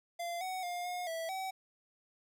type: tone with pitch steps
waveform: square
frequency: 689 / 747 / 707 / 717 / 656 / 761 Hz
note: F5 / F#5 / F5 / F5 / E5 / F#5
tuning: -24 / +16 / +21 / +45 / -9 / +48 cents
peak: -37 dBFS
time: 0.19-1.51 s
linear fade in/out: 10 ms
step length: 220 ms
effects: none